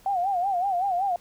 sine tone with vibrato, 749 Hz, F#5, 21 cents sharp, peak -22 dBFS, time 0.06-1.16 s, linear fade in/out 2 ms, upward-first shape sine, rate 5.3 Hz, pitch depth 130 cents each way, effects pink hiss -56 dBFS RMS until 1.2 s

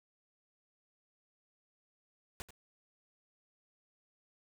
pink noise with echo, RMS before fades -43 dBFS, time 2.4-2.42 s, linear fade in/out 0 ms, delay 86 ms, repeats 1, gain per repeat -12 dB, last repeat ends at 2.506 s, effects none

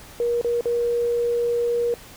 sine tone with dropouts, 475.2 Hz, A#4, 33 cents sharp, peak -19 dBFS, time 0.2-1.94 s, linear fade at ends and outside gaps 1 ms, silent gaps 0.413-0.446 / 0.609-0.656 s, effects pink hiss -44 dBFS RMS until 2.16 s

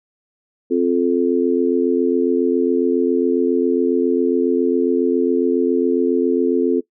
sine chord, F major, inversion second, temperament just, 261.9 / 349.2 / 436.5 Hz, C4 / F4 / A4, +2 / 0 / -14 cents, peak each -18 dBFS, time 0.7-6.81 s, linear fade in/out 20 ms, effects noise-tail reverb RT60 0.1 s tail -19 dB re dry

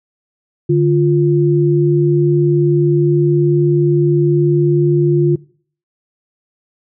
sine tone pair together, 146.83 / 349.2 Hz, D3 / F4, 0 / 0 cents, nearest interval octave + minor third, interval 1500 cents, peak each -12 dBFS, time 0.69-5.36 s, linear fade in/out 10 ms, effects noise-tail reverb RT60 0.5 s tail -22 dB re dry

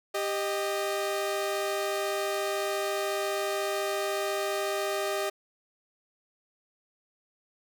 sawtooth tone pair together, 394.8 / 619.3 Hz, G4 / D#5, +12 / -8 cents, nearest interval minor sixth, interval 780 cents, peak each -27 dBFS, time 0.14-5.3 s, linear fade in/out 10 ms, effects none

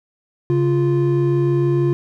triangle tone pair together, 138.3 / 348.5 Hz, C#3 / F4, -4 / -4 cents, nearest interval octave + major third, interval 1600 cents, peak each -15 / -15 dBFS, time 0.5-1.93 s, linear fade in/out 0 ms, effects none

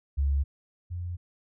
sine tone pair in turn, 69.8 / 87.94 Hz, C#2 / F2, +13 / +13 cents, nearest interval major third, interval 400 cents, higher second, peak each -22 / -31 dBFS, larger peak first, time 0.17-0.44 / 0.9-1.17 s, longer neither, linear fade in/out 20 ms, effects none

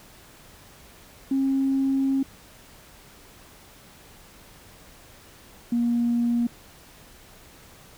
sine tone pair in turn, 270 / 237.2 Hz, C#4 / A#3, -45 / +30 cents, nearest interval major second, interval 225 cents, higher first, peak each -19 dBFS, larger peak neither, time 1.31-2.23 / 5.72-6.47 s, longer first, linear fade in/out 5 ms, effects tanh soft clip ceiling -15 dBFS + pink hiss -50 dBFS RMS until 7.97 s

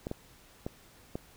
clicks, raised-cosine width 2 ms, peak -21 dBFS, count 4, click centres 0.069 / 0.114 / 0.665 / 1.155 s, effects pink hiss -58 dBFS RMS until 1.36 s

